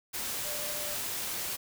sine tone in noise, 593 Hz, D5, 17 cents sharp, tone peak -42 dBFS, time 0.44-0.96 s, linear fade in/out 20 ms, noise white, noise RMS -35 dBFS, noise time 0.13-1.57 s, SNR -10 dB, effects none

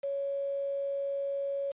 sine tone with quantisation, 557 Hz, C#5, 8 cents sharp, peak -30 dBFS, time 0.03-1.72 s, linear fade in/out 10 ms, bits 8, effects resampled to 8000 Hz

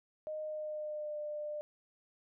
sine tone with pitch glide, 617 to 598.4 Hz, D#5 to D5, -15 to +32 cents, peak -37 dBFS, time 0.27-1.61 s, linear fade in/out 0 ms, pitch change -53 cents, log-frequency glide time 0.41-1.19 s, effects none

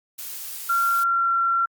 blue noise, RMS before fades -34 dBFS, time 0.18-1.04 s, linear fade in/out 10 ms
sine tone with pitch glide, 1376 to 1364.1 Hz, F6 to F6, -26 to -41 cents, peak -18 dBFS, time 0.69-1.66 s, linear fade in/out 10 ms, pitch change -15 cents, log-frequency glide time 0.98-1.33 s
effects Opus 48 kbps

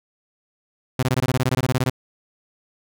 sawtooth tone bursts, 128.3 Hz, C3, 34 cents flat, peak -13 dBFS, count 16, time 0.99-1.898 s, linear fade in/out 5 ms, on 38 ms, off 20 ms, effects none

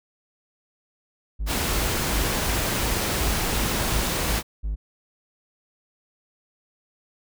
triangle tone bursts, 52.1 Hz, G#1, 6 cents sharp, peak -22 dBFS, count 10, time 1.39-4.76 s, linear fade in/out 20 ms, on 130 ms, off 230 ms
pink noise, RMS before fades -25 dBFS, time 1.46-4.43 s, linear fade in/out 50 ms
effects none

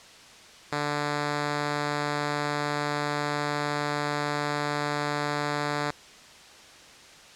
5% pulse tone, 146.83 Hz, D3, in tune, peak -15 dBFS, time 0.72-5.91 s, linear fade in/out 5 ms, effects white hiss -49 dBFS RMS until 7.35 s + low-pass 6000 Hz 12 dB/octave

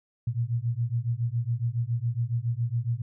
sine beating tone pair, 114.6 / 121.8 Hz, A#2 / B2, -29 / -24 cents, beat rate 7.2 Hz, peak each -28 dBFS, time 0.27-3.02 s, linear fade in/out 5 ms, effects none

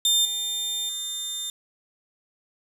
sawtooth tone with level steps, 3600 Hz, A7, 39 cents sharp, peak -15 / -23 / -26 dBFS, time 0.05-1.5 s, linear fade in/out 2 ms, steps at 0.25 / 0.89 s, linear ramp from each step 2 ms, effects resampled to 32000 Hz + 7-bit

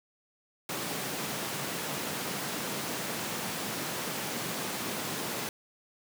pink high-pass noise, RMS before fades -35 dBFS, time 0.69-5.49 s, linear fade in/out 2 ms, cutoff 140 Hz, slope 24 dB/octave, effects none

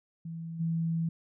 sine tone with level steps, 164.81 Hz, E3, in tune, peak -36 / -27 dBFS, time 0.25-1.09 s, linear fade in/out 5 ms, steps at 0.59 s, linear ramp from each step 20 ms, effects none

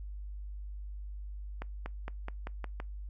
accelerating click train, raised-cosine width 0.5 ms, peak -24 dBFS, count 7, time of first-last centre 1.62-2.801 s, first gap 240 ms, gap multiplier 0.92, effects noise-tail reverb RT60 0.2 s tail -24 dB re dry + added 50 Hz sine -39 dBFS peak until 3.09 s

